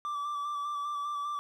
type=tone with vibrato; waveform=triangle; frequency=1166 Hz; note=D6; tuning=13 cents flat; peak=-30 dBFS; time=0.05-1.39 s; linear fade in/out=0 ms; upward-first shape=square; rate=5 Hz; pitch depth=21 cents each way; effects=none